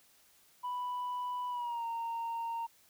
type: tone with pitch glide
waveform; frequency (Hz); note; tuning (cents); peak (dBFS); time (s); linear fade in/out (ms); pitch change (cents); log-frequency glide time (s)
sine; 989 to 922.8; B5 to A#5; +2 to -18; -32; 0.63-2.67; 20; -120; 1.49-1.85
effects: tanh soft clip ceiling -33 dBFS + white hiss -65 dBFS RMS until 2.89 s